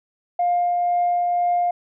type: tone with tremolo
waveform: sine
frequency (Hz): 705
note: F5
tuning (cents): +16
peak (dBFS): -15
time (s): 0.39-1.71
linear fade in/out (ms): 5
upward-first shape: triangle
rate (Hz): 2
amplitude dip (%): 25
effects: tanh soft clip ceiling -13 dBFS